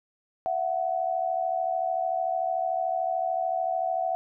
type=tone pair together; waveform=sine; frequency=670 / 743.5 Hz; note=E5 / F#5; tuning=+28 / +8 cents; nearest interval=major second; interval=180 cents; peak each=-28 / -27 dBFS; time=0.46-4.15 s; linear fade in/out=0 ms; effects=none